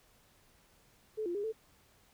sine tone with pitch steps, 433.2 / 348.1 / 407.9 / 442.1 Hz, A4 / F4 / G#4 / A4, -27 / -6 / -31 / +8 cents, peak -33 dBFS, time 1.17-1.526 s, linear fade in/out 20 ms, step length 89 ms, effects pink hiss -66 dBFS RMS until 2.13 s

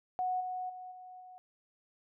sine tone with level steps, 736 Hz, F#5, 9 cents flat, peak -30 / -35 / -43 / -47 / -49 dBFS, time 0.19-1.38 s, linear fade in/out 0 ms, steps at 0.4 / 0.69 / 0.91 / 1.2 s, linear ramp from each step 10 ms, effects none

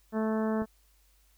harmonic tone, 219 Hz, A3, 8 cents flat, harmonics 1 / 2 / 3 / 4 / 5 / 6 / 7 / 8, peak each -28 / -33 / -36 / -41 / -42 / -45 / -47 / -48 dBFS, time 0.12-0.66 s, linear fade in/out 50 ms
click, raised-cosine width 3 ms, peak -28 dBFS, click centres 0.62 s
effects added 50 Hz sine -63 dBFS peak until 1.37 s + white hiss -68 dBFS RMS until 1.37 s

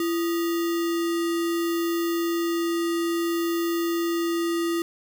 sine tone with sample-and-hold, 337.8 Hz, E4, 42 cents sharp, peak -22 dBFS, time 0-4.82 s, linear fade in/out 2 ms, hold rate 1575 Hz, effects none

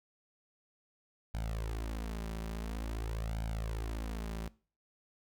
sawtooth tone with flanger, 55 Hz, A1, in tune, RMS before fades -38 dBFS, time 1.34-4.48 s, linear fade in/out 0 ms, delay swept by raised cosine 1.3 to 5.2 ms, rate 0.48 Hz, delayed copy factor +0.85, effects noise-tail reverb RT60 0.4 s tail -21 dB re dry

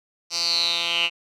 10% pulse tone with band-pass filter sweep, 170 Hz, F3, 46 cents flat, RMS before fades -23 dBFS, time 0.3-1.1 s, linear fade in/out 50 ms, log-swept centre 5200 to 2800 Hz, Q 9.1, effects none

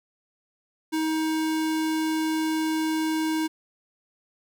square tone, 316.1 Hz, D#4, 27 cents sharp, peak -24 dBFS, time 0.92-3.48 s, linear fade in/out 20 ms, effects none

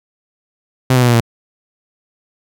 sawtooth tone with pitch steps, 129.2 / 125.81 / 122.51 / 119.3 / 116.17 Hz, C3 / B2 / B2 / A#2 / A#2, -21 / +32 / -14 / +41 / -6 cents, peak -5 dBFS, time 0.9-1.205 s, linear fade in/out 5 ms, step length 61 ms, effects none

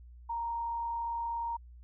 sine tone with frequency modulation, 932 Hz, A#5, 1 cent flat, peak -32 dBFS, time 0.29-1.57 s, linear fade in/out 10 ms, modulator 37.1 Hz, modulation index 0.24, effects added 60 Hz sine -49 dBFS peak until 1.83 s

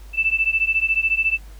sine beating tone pair, 2640 / 2654 Hz, E7 / E7, +2 / +11 cents, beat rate 14 Hz, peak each -20 dBFS, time 0.13-1.39 s, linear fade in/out 50 ms, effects added 50 Hz sine -37 dBFS peak until 1.59 s + pink hiss -51 dBFS RMS until 1.59 s

